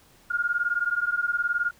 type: beating tone pair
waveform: sine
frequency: 1411 / 1430 Hz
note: F6 / F6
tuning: +17 / +41 cents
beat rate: 19 Hz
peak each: -26 / -26 dBFS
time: 0.3-1.71 s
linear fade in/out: 10 ms
effects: pink hiss -57 dBFS RMS until 1.79 s